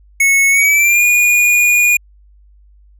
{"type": "tone with pitch glide", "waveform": "square", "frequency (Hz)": [2200, 2441], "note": ["C#7", "D#7"], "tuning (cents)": [-14, -34], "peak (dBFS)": -9, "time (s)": [0.2, 1.97], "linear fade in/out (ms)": 5, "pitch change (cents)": 180, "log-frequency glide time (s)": [0.5, 1.04], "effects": ["added 50 Hz sine -43 dBFS peak until 2.99 s"]}